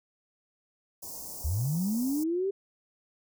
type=band-stop noise; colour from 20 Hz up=white; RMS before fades=-41 dBFS; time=1.02-2.24 s; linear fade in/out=10 ms; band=970 to 5100 Hz; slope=48 dB/octave
type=linear sweep; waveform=sine; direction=up; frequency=65.5 to 400.7 Hz; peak=-26 dBFS; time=1.44-2.51 s; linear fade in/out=10 ms
effects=none